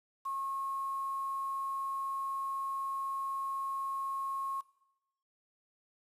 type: tone with quantisation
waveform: sine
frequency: 1086 Hz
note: C#6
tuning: 36 cents flat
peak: -34 dBFS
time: 0.25-4.61 s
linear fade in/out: 10 ms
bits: 9
effects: noise-tail reverb RT60 0.9 s tail -18 dB re dry + resampled to 32000 Hz